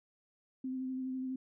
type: tone with vibrato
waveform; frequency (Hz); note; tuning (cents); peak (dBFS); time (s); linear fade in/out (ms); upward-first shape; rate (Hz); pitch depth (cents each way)
sine; 259.4; C4; -15; -35; 0.64-1.36; 5; sine; 12; 18
effects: none